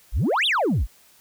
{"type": "exponential two-way sweep", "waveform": "sine", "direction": "up then down", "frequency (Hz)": [37.9, 3917, 37.9], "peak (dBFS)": -16, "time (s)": [0.12, 0.87], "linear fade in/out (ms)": 50, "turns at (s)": 0.46, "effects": ["tanh soft clip ceiling -17 dBFS", "white hiss -55 dBFS RMS until 1.2 s"]}